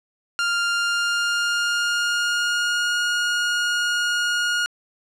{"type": "tone with pitch glide", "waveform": "sawtooth", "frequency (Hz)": [1399, 1433.4], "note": ["F6", "F6"], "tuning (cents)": [3, 45], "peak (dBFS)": -16, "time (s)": [0.39, 4.66], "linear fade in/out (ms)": 0, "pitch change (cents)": 42, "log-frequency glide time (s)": [0.73, 2.98], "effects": ["low-pass 7000 Hz 12 dB/octave"]}